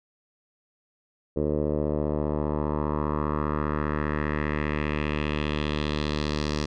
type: tone with low-pass filter sweep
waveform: 10% pulse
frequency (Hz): 75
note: D2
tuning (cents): +37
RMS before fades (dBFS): -27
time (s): 1.36-6.66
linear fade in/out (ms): 10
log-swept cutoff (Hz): 490 to 5200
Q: 2.5
effects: none